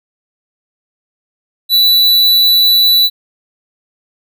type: tone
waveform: square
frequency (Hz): 3959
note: B7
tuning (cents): +3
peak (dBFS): -7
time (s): 1.69-3.1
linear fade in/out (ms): 50
effects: none